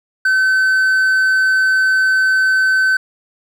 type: tone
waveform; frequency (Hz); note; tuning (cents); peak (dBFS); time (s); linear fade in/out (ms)
triangle; 1529; G6; -44; -9; 0.25-2.97; 5
effects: none